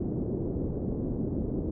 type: low-pass noise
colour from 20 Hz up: white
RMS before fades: -31 dBFS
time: 0-1.71 s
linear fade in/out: 5 ms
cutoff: 380 Hz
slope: 24 dB/octave
effects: none